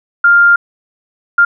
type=tone bursts at uneven times; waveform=sine; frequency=1400 Hz; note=F6; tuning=4 cents sharp; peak=-4 dBFS; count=2; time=0.24-0.56 / 1.38-1.45 s; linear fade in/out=5 ms; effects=none